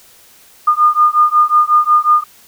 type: beating tone pair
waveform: sine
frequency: 1214 / 1219.5 Hz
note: D#6 / D#6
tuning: -43 / -35 cents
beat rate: 5.5 Hz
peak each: -11 dBFS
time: 0.67-2.24 s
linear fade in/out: 10 ms
effects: white hiss -45 dBFS RMS until 2.47 s